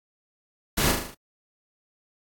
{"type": "noise with echo", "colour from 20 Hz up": "pink", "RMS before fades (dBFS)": -23, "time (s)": [0.77, 0.92], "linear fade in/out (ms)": 10, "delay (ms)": 38, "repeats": 6, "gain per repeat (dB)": -4, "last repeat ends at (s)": 1.148, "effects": ["AAC 64 kbps"]}